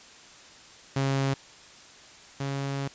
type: tone pair in turn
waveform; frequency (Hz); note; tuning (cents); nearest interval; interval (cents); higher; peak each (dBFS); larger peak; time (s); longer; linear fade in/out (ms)
sawtooth; 136.2 / 138.26; C#3 / C#3; -30 / -4; unison; 26; second; -20 / -25; first; 0.96-1.34 / 2.4-2.88; second; 5
effects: white hiss -50 dBFS RMS until 2.94 s + resampled to 16000 Hz